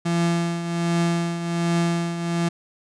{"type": "tone with tremolo", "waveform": "35% pulse", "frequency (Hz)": 170, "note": "F3", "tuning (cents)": -46, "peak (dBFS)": -16, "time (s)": [0.05, 2.49], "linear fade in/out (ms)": 10, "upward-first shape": "triangle", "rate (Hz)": 1.3, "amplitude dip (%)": 65, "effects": ["resampled to 22050 Hz"]}